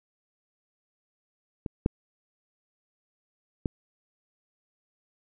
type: clicks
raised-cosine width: 3 ms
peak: -19 / -9 / -14 dBFS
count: 3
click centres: 1.662 / 1.861 / 3.658 s
effects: none